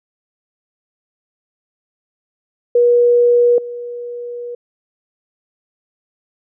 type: tone with level steps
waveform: sine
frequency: 481.5 Hz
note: B4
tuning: 44 cents flat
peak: -8 / -24 dBFS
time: 2.75-4.55 s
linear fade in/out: 5 ms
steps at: 3.58 s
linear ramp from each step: 2 ms
effects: none